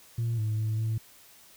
sine tone with pitch steps, 116.3 / 108.1 / 109.2 / 111.2 Hz, A#2 / A2 / A2 / A2, -4 / -30 / -13 / +19 cents, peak -24 dBFS, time 0.18-0.98 s, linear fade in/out 5 ms, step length 200 ms, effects tanh soft clip ceiling -24 dBFS + white hiss -55 dBFS RMS until 1.56 s

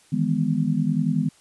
sine chord, E major seventh, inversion third, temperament just, 154.51 / 164.81 / 206 / 247.2 Hz, D#3 / E3 / G#3 / B3, -12 / 0 / -14 / +2 cents, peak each -25 dBFS, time 0.12-1.29 s, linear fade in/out 10 ms, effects white hiss -56 dBFS RMS until 1.4 s + resampled to 24000 Hz

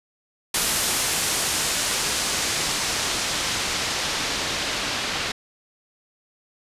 white noise with low-pass filter sweep, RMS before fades -25 dBFS, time 0.54-5.32 s, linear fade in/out 5 ms, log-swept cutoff 11000 to 4100 Hz, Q 0.81, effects resampled to 32000 Hz

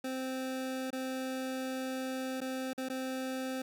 25% pulse tone with dropouts, 260.7 Hz, C4, 6 cents flat, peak -31 dBFS, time 0.04-3.62 s, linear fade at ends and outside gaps 5 ms, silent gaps 0.905-0.928 / 2.406-2.414 / 2.733-2.778 / 2.887-2.898 s, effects none

